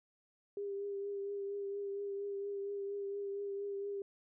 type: tone with vibrato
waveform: sine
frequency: 400.5 Hz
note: G4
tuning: 37 cents sharp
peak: -37 dBFS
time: 0.57-4.02 s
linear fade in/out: 2 ms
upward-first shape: triangle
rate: 4.3 Hz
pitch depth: 26 cents each way
effects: none